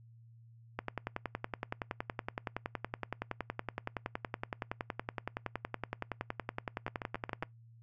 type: two click trains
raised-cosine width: 0.5 ms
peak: -23 / -20 dBFS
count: 5 / 72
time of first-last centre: 6.88-7.432 / 0.79-7.426 s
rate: 7.25 / 10.7 Hz
effects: noise-tail reverb RT60 0.2 s tail -25 dB re dry + added 115 Hz sine -55 dBFS peak until 7.82 s